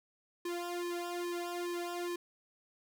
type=tone with flanger; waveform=sawtooth; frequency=349.2 Hz; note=F4; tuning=in tune; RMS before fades=-38 dBFS; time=0.45-2.16 s; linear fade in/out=5 ms; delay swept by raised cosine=1.4 to 2.4 ms; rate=2.4 Hz; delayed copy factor=-1; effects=none